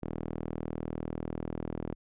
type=tone with band-pass filter; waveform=sawtooth; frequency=40.14 Hz; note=E1; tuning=45 cents flat; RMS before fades=-37 dBFS; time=0.02-1.95 s; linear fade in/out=10 ms; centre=310 Hz; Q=0.9; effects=resampled to 8000 Hz